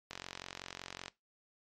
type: click train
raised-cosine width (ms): 0.2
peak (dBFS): -24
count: 45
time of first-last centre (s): 0.11-1.081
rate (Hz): 45.3
effects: noise-tail reverb RT60 0.2 s tail -20 dB re dry + MP3 64 kbps